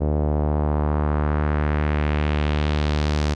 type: tone with low-pass filter sweep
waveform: sawtooth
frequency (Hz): 74.8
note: D2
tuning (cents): +32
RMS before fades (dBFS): -21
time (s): 0-3.35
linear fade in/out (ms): 20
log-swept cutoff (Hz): 560 to 5700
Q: 1.5
effects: none